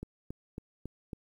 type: click train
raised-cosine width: 3 ms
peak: -26 dBFS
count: 5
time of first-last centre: 0.03-1.132 s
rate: 3.63 Hz
effects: 10-bit